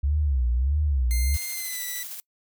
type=tone with vibrato; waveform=sine; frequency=67.2 Hz; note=C2; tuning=47 cents sharp; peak=-20 dBFS; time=0.03-1.37 s; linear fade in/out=10 ms; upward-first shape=sine; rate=1.6 Hz; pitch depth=210 cents each way
type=tone with pitch glide; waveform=5% pulse; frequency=2100 to 1970.7 Hz; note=C7 to B6; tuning=+6 to -4 cents; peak=-21 dBFS; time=1.11-2.03 s; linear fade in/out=0 ms; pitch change=-110 cents; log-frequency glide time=1.53-1.83 s
type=noise with tremolo; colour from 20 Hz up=blue; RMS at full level=-36 dBFS; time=1.34-2.2 s; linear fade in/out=0 ms; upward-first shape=square; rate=13 Hz; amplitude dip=30%
effects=noise-tail reverb RT60 0.1 s tail -25 dB re dry